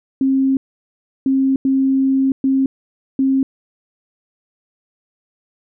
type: tone bursts at uneven times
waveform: sine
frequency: 267.7 Hz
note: C4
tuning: 40 cents sharp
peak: -12 dBFS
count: 5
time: 0.21-0.57 / 1.26-1.56 / 1.65-2.32 / 2.44-2.66 / 3.19-3.43 s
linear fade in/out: 2 ms
effects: none